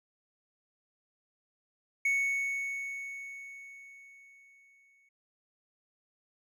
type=tone with exponential decay; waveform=triangle; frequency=2217 Hz; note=C#7; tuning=in tune; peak=-23 dBFS; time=2.05-5.09 s; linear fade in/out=5 ms; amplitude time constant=660 ms; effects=none